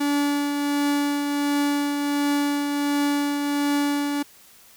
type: tone with tremolo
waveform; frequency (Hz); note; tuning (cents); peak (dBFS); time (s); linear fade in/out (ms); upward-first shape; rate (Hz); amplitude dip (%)
45% pulse; 287.8; D4; -35; -19; 0-4.23; 10; triangle; 1.4; 40
effects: white hiss -51 dBFS RMS until 4.76 s